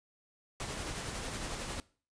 pink noise with tremolo, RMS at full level -38 dBFS, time 0.6-1.8 s, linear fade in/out 0 ms, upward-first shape sine, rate 11 Hz, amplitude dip 30%, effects noise-tail reverb RT60 0.4 s tail -21 dB re dry + resampled to 22050 Hz

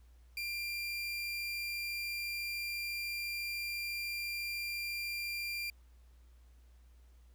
30% pulse tone, 2382 Hz, D7, 24 cents sharp, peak -34 dBFS, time 0.37-5.7 s, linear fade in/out 2 ms, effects added 60 Hz sine -57 dBFS peak until 7.34 s + pink hiss -73 dBFS RMS until 7.34 s

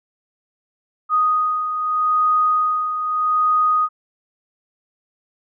sine beating tone pair, 1244 / 1244.8 Hz, D#6 / D#6, -1 / 0 cents, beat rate 0.8 Hz, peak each -16 / -24 dBFS, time 1.09-3.89 s, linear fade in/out 50 ms, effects none

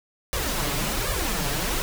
pink noise with flanger, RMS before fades -26 dBFS, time 0.33-1.82 s, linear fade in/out 0 ms, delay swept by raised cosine 1.7 to 7.1 ms, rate 1.3 Hz, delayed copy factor +0.9, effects none

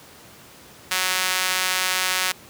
sawtooth tone with high-pass filter, 185 Hz, F#3, in tune, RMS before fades -23 dBFS, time 0.91-2.32 s, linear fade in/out 5 ms, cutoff 1700 Hz, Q 0.71, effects pink hiss -46 dBFS RMS until 2.49 s + high-pass 100 Hz 12 dB/octave

